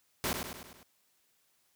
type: noise with echo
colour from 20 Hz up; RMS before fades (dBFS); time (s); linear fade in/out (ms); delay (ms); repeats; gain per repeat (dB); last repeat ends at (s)
pink; -32; 0.24-0.33; 0; 100; 5; -5; 0.83
effects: white hiss -72 dBFS RMS until 1.75 s + high-pass 60 Hz 12 dB/octave